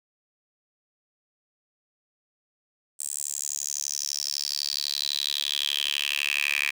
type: tone with high-pass filter sweep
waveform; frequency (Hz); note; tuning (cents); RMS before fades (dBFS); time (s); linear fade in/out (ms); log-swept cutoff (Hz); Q
10% pulse; 71.9; D2; -36; -29; 2.99-6.71; 10; 8300 to 2300; 6.3
effects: none